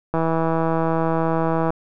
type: click train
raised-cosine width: 1 ms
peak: -8 dBFS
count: 256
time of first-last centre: 0.14-1.704 s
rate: 163 Hz
effects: none